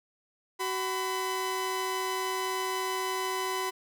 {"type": "tone pair together", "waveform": "sawtooth", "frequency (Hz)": [376.1, 1005], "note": ["F#4", "B5"], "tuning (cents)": [28, 30], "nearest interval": "octave + perfect fourth", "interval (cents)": 1702, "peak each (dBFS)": [-29, -28], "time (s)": [0.59, 3.71], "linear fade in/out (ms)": 20, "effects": []}